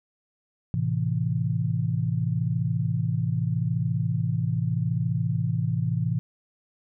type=chord; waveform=sine; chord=A minor; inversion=none; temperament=equal; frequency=110 / 130.81 / 164.81 Hz; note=A2 / C3 / E3; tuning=0 / 0 / 0 cents; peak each=-27 dBFS; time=0.74-6.19 s; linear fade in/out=0 ms; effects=none